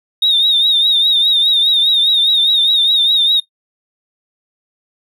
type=tone with vibrato; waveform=triangle; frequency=3707 Hz; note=A#7; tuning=10 cents flat; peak=-6 dBFS; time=0.22-3.4 s; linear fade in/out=5 ms; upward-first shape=triangle; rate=4.9 Hz; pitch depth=88 cents each way; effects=noise-tail reverb RT60 0.1 s tail -18 dB re dry + tanh soft clip ceiling -7 dBFS